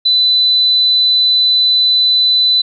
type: tone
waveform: sine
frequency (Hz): 4000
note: B7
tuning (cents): +21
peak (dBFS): -8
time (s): 0.05-2.62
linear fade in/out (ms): 10
effects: none